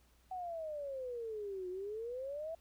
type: exponential two-way sweep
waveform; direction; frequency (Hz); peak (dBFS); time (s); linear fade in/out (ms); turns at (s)
sine; down then up; 756 to 358.6 to 668; -39; 0.31-2.55; 5; 1.69
effects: added 60 Hz sine -67 dBFS peak until 2.6 s + pink hiss -71 dBFS RMS until 2.6 s